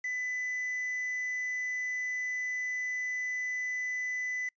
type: tone with quantisation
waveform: triangle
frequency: 2000 Hz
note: B6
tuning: 21 cents sharp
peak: -30 dBFS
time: 0.04-4.49 s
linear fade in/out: 5 ms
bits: 8
effects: noise-tail reverb RT60 0.1 s tail -26 dB re dry + resampled to 16000 Hz